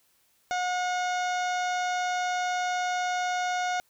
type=harmonic tone; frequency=724 Hz; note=F#5; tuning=38 cents flat; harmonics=1 / 2 / 3 / 4 / 5 / 6 / 7 / 8 / 9 / 10; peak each=-27 / -33 / -38 / -44 / -42 / -47 / -49 / -44 / -46 / -52 dBFS; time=0.51-3.8 s; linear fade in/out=0 ms; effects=white hiss -67 dBFS RMS until 3.89 s